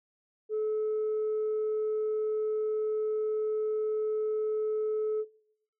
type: tone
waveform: sine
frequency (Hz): 430.9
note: A4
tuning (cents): -36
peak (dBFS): -26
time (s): 0.49-5.25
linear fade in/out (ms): 50
effects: noise-tail reverb RT60 0.7 s tail -19 dB re dry + tanh soft clip ceiling -25 dBFS